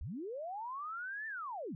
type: linear two-way sweep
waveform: sine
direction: up then down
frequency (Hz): 47.94 to 1800 to 132.5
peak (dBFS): -39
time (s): 0.01-1.75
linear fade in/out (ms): 0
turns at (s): 1.27
effects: none